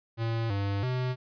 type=tone with pitch steps; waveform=square; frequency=114.3 / 99.8 / 127.1 Hz; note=A#2 / G2 / C3; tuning=-34 / +32 / -50 cents; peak=-28 dBFS; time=0.17-1.16 s; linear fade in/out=50 ms; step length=330 ms; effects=resampled to 11025 Hz